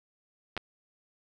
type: clicks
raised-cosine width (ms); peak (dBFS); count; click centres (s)
0.3; -18; 2; 0.567 / 0.576
effects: none